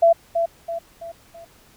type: tone with echo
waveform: sine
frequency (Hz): 672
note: E5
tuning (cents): +33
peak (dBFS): -10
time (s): 0.02-0.13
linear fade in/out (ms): 10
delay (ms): 330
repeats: 4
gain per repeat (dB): -7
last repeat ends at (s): 1.45
effects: pink hiss -53 dBFS RMS until 1.76 s